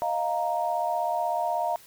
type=chord; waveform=sine; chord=Eb suspended second; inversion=none; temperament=equal; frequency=622.3 / 698.5 / 932.3 Hz; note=Eb5 / F5 / Bb5; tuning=0 / 0 / 0 cents; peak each=-31 / -27 / -29 dBFS; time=0.02-1.76 s; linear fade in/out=0 ms; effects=white hiss -52 dBFS RMS until 1.86 s